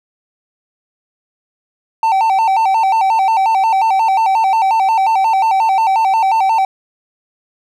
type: tone with vibrato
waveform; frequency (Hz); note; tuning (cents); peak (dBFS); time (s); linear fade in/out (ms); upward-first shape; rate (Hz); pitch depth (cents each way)
triangle; 830.6; G#5; 0; -8; 2.03-6.65; 2; square; 5.6; 130
effects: none